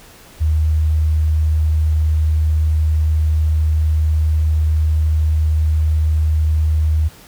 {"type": "tone", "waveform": "sine", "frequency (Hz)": 77.78, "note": "D#2", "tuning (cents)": 0, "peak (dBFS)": -12, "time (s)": [0.4, 7.09], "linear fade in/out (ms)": 20, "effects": ["pink hiss -43 dBFS RMS until 7.27 s"]}